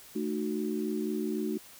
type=chord; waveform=sine; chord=D# diminished; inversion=second; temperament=equal with one note detuned; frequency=220 / 306 / 370 Hz; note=A3 / D#4 / F#4; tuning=0 / -29 / 0 cents; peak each=-33 / -34 / -34 dBFS; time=0.15-1.58 s; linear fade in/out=10 ms; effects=white hiss -52 dBFS RMS until 1.79 s